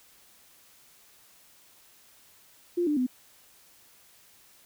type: tone with pitch steps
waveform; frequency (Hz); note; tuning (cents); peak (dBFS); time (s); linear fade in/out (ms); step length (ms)
sine; 349.2 / 297.1 / 252.7; F4 / D4 / B3; 0 / +20 / +40; -23; 2.77-3.067; 10; 99
effects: white hiss -58 dBFS RMS until 4.65 s